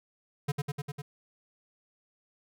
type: tone with echo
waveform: square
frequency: 143.8 Hz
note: D3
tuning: 36 cents flat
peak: -27 dBFS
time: 0.48-0.52 s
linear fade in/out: 10 ms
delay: 100 ms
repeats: 5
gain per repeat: -2 dB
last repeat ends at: 1.02 s
effects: none